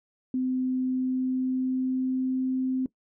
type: tone with pitch glide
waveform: sine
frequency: 256.8 to 259.2 Hz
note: C4 to C4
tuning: -32 to -16 cents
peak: -24 dBFS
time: 0.34-2.86 s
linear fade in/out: 2 ms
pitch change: +16 cents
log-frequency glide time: 0.71-2.41 s
effects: noise-tail reverb RT60 0.1 s tail -19 dB re dry